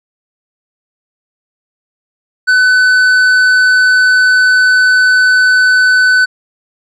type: tone with tanh clipping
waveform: triangle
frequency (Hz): 1505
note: F#6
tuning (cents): +29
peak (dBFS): -7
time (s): 2.47-6.26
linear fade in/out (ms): 20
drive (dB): 12
effects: none